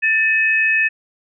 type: tone pair together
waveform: sine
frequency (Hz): 1776.6 / 2551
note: A6 / D#7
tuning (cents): +16 / +43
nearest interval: tritone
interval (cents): 627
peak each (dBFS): -16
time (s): 0.02-0.89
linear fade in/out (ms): 20
effects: none